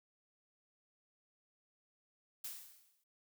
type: noise with exponential decay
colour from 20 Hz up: blue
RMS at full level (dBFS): -42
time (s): 2.44-3.04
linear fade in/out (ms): 5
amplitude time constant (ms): 130
effects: none